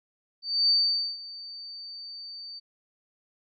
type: tone with ADSR envelope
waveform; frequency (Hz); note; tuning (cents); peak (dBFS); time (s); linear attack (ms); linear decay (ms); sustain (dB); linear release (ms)
sine; 4591; D8; -40; -18; 0.42-2.6; 270; 480; -20; 20
effects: none